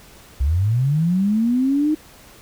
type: linear sweep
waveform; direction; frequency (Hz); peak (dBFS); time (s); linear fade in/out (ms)
sine; up; 61.6 to 312.7; -15; 0.4-1.95; 10
effects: pink hiss -46 dBFS RMS until 2.41 s